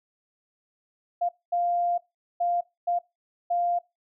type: tone bursts at uneven times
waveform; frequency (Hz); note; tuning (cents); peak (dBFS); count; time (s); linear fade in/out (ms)
sine; 698.5; F5; 0; -22; 5; 1.21-1.29 / 1.52-1.98 / 2.4-2.61 / 2.87-2.99 / 3.5-3.79; 10
effects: noise-tail reverb RT60 0.2 s tail -20 dB re dry

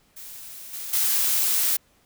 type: noise with level steps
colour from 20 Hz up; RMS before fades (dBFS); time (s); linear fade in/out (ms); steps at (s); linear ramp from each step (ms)
blue; -40 / -34 / -22; 0.16-1.77; 10; 0.73 / 0.93; 5
effects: pink hiss -62 dBFS RMS until 2.05 s

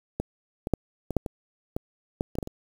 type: clicks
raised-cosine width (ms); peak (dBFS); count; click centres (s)
2; -14 / -16 / -8 / -17 / -8 / -18 / -15 / -12 / -25 / -12 / -18 / -23; 12; 0.2 / 0.671 / 0.737 / 1.107 / 1.167 / 1.262 / 1.765 / 2.209 / 2.354 / 2.386 / 2.428 / 2.474
effects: 7-bit

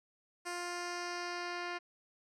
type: tone with low-pass filter sweep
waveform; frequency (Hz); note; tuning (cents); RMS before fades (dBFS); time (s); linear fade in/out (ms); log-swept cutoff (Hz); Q
10% pulse; 351.3; F4; +10; -40; 0.45-1.79; 20; 8500 to 3600; 1.7
effects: none

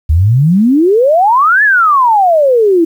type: exponential two-way sweep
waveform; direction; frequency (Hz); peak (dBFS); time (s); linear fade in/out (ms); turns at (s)
sine; up then down; 72.4 to 1768 to 319.2; -5; 0.09-2.85; 10; 1.63
effects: 7-bit

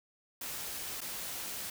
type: noise with dropouts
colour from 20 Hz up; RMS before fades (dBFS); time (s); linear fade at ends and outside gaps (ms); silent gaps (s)
white; -40; 0.41-1.7; 5; 1.007-1.014
effects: none

